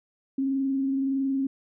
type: tone with frequency modulation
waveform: sine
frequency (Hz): 270.3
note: C#4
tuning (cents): -44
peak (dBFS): -23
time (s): 0.38-1.47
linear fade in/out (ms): 5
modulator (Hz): 21.6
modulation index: 0.21
effects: none